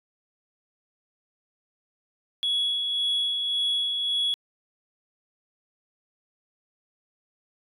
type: tone with tremolo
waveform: sine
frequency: 3362 Hz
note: G#7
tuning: 20 cents sharp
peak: -20 dBFS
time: 2.43-4.34 s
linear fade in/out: 0 ms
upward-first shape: sine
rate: 1.8 Hz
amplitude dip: 40%
effects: tanh soft clip ceiling -20 dBFS